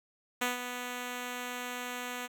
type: tone with ADSR envelope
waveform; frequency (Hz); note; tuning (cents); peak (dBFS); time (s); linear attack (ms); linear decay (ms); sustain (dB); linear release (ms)
5% pulse; 246.9; B3; 0; -16; 0.41-2.28; 10; 150; -9; 28
effects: none